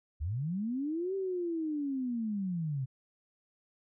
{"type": "linear two-way sweep", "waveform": "sine", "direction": "up then down", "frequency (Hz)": [65.9, 392, 125.7], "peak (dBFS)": -31, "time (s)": [0.2, 2.86], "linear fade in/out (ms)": 20, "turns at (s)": 1.15, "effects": []}